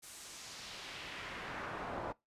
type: noise with band-pass filter sweep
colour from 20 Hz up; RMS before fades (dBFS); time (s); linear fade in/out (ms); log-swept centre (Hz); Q
brown; -45; 0.02-2.13; 20; 10000 to 790; 1.2
effects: noise-tail reverb RT60 0.2 s tail -22 dB re dry + resampled to 32000 Hz